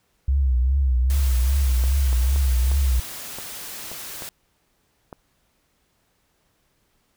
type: tone with vibrato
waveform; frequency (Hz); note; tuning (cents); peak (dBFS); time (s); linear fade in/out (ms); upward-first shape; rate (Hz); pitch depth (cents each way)
sine; 65.2; C2; -5; -16; 0.28-3; 5; triangle; 2.5; 130
type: noise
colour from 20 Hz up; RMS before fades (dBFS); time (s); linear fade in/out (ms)
white; -35; 1.1-4.29; 0
type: clicks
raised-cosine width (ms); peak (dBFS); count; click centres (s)
1; -22; 8; 1.839 / 2.129 / 2.361 / 2.716 / 3.386 / 3.916 / 4.222 / 5.128
effects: pink hiss -67 dBFS RMS until 7.16 s